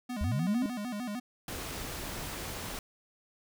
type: tone with vibrato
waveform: square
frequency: 226.1 Hz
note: A3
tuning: 47 cents sharp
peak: -35 dBFS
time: 0.09-1.2 s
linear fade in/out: 10 ms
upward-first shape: square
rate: 6.6 Hz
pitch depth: 160 cents each way
type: linear sweep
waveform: sine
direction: up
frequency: 66.7 to 277.9 Hz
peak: -28 dBFS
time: 0.21-0.66 s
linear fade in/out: 0 ms
type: noise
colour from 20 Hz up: pink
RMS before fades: -39 dBFS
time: 1.48-2.79 s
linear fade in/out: 2 ms
effects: none